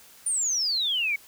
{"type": "exponential sweep", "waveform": "sine", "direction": "down", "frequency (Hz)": [9430, 2203], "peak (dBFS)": -23, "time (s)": [0.26, 1.16], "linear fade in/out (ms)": 5, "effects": ["white hiss -52 dBFS RMS until 1.27 s"]}